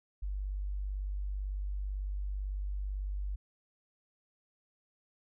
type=tone; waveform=sine; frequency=49 Hz; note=G1; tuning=in tune; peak=-33 dBFS; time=0.22-3.36 s; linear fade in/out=10 ms; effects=none